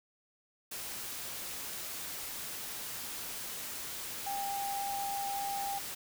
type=tone in noise; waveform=sine; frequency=797 Hz; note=G5; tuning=28 cents sharp; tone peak=-34 dBFS; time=4.26-5.79 s; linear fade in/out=10 ms; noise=white; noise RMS=-41 dBFS; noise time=0.71-5.95 s; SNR=+4 dB; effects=none